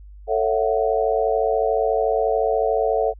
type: chord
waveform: sine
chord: F# minor seventh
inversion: first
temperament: just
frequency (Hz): 444 / 555 / 666 / 740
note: A4 / C#5 / E5 / F#5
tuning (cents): +16 / +2 / +18 / 0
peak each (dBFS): -21 / -24 / -23 / -24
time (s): 0.27-3.14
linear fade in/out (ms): 50
effects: added 50 Hz sine -39 dBFS peak until 3.19 s